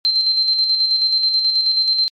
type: tone with tremolo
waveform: sine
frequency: 4122 Hz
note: C8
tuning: 27 cents flat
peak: -12 dBFS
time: 0.05-2.08 s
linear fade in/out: 0 ms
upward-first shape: square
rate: 9.3 Hz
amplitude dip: 40%
effects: MP3 64 kbps